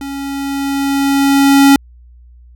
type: tone with level ramp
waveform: square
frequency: 277.2 Hz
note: C#4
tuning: in tune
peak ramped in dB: -23 to -4 dBFS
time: 0.01-1.76 s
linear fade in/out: 2 ms
effects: added 60 Hz sine -38 dBFS peak until 2.55 s